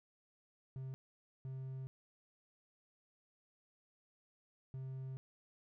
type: tone bursts at uneven times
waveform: triangle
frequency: 131.9 Hz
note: C3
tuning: 14 cents sharp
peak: -40 dBFS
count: 3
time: 0.76-0.94 / 1.45-1.87 / 4.74-5.17 s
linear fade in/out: 0 ms
effects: none